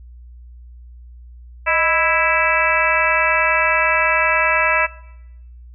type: harmonic tone with a mistuned harmonic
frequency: 329.6 Hz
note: E4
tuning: in tune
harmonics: 2 / 3 / 4 / 5 / 6 / 7 / 8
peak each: -22 / -22 / -22 / -22 / -22 / -22 / -22 dBFS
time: 1.66-4.87 s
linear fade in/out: 20 ms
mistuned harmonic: 2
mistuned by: -96 cents
effects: noise-tail reverb RT60 0.9 s tail -20 dB re dry + added 60 Hz sine -37 dBFS peak until 5.74 s